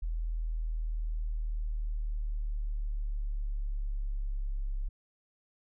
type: exponential sweep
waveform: sine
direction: down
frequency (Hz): 40.94 to 33.91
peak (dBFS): -30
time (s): 0.02-4.89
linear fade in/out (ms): 10
effects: none

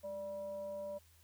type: tone with frequency modulation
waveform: sine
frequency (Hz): 587.3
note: D5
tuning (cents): 0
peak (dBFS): -40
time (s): 0.03-0.99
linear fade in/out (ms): 20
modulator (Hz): 382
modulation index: 0.35
effects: added 82 Hz sine -65 dBFS peak until 1.23 s + white hiss -68 dBFS RMS until 1.23 s

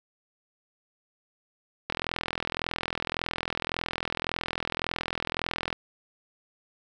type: click train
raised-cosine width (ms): 0.3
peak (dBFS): -12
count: 161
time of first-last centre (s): 1.9-5.728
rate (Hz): 41.8
effects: none

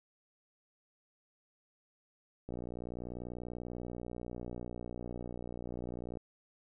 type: click train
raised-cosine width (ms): 2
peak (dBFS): -29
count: 223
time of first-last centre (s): 2.49-6.172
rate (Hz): 60.3
effects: none

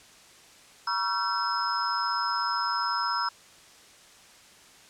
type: tone cluster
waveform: sine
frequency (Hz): 957 / 1118 / 1354 / 1540 / 5140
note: A#5 / C#6 / E6 / G6 / E8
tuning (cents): +45 / +14 / +46 / -31 / -45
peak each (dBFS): -31 / -34 / -29 / -37 / -32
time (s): 0.87-3.29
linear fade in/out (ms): 5
effects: white hiss -53 dBFS RMS until 4.89 s + low-pass 8000 Hz 12 dB/octave

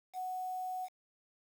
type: tone with quantisation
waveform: sine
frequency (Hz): 740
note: F#5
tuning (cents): 0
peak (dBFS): -36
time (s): 0.13-0.89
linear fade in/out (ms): 50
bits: 9
effects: none

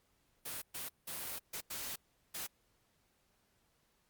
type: noise bursts at uneven times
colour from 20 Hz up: white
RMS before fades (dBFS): -42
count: 6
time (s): 0.45-0.62 / 0.74-0.89 / 1.07-1.39 / 1.53-1.61 / 1.7-1.96 / 2.34-2.47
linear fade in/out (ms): 10
effects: pink hiss -75 dBFS RMS until 4.09 s + Opus 48 kbps

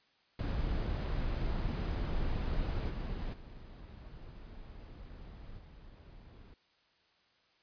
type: noise with level steps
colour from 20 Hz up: brown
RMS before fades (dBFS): -34 / -38 / -49 / -53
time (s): 0.39-6.54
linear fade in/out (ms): 2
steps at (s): 2.89 / 3.33 / 5.58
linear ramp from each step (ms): 10
effects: white hiss -70 dBFS RMS until 7.62 s + resampled to 11025 Hz

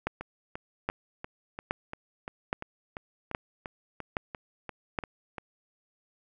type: two click trains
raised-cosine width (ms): 0.5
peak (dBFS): -22 / -13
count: 16 / 7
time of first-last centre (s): 0.21-5.382 / 0.07-4.988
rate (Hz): 2.9 / 1.22
effects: none

